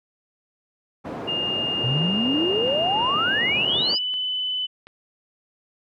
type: band-pass noise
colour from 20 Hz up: white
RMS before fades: -32 dBFS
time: 1.04-3.96 s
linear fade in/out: 20 ms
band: 120 to 590 Hz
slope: 12 dB/octave
type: tone with pitch glide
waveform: sine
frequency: 2824 to 3009 Hz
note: F7 to F#7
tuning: +19 to +28 cents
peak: -23 dBFS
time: 1.27-4.67 s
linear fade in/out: 20 ms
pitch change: +109 cents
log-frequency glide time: 3.2-4.13 s
type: exponential sweep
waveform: sine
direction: up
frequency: 116.54 to 5180 Hz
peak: -21 dBFS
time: 1.83-3.99 s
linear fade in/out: 20 ms
type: click train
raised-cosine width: 0.3 ms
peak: -27 dBFS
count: 4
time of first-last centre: 2.68-4.87 s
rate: 1.37 Hz
effects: none